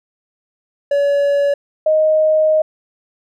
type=tone pair in turn; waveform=triangle / sine; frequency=568 / 623.2 Hz; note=C#5 / D#5; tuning=+42 / +3 cents; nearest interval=major second; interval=161 cents; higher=second; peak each=-10 dBFS; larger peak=neither; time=0.91-1.54 / 1.86-2.62 s; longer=second; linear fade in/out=5 ms; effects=none